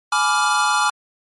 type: chord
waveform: square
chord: G# diminished seventh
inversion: none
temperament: equal with one note detuned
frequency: 842.7 / 987.8 / 1174.7 / 1396.9 Hz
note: G#5 / B5 / D6 / F6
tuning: +25 / 0 / 0 / 0 cents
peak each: -22 / -25 / -21 / -21 dBFS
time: 0.12-0.9 s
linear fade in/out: 5 ms
effects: MP3 48 kbps